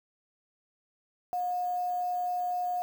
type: tone with quantisation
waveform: sine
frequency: 719 Hz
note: F#5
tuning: 50 cents flat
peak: -28 dBFS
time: 1.33-2.82 s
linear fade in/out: 0 ms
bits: 8
effects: none